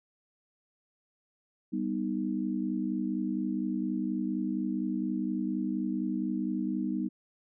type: chord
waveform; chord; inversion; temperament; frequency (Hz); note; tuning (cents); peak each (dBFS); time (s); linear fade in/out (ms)
sine; G augmented; none; equal; 196 / 246.9 / 311.1; G3 / B3 / D#4; 0 / 0 / 0; -33; 1.72-7.09; 20
effects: none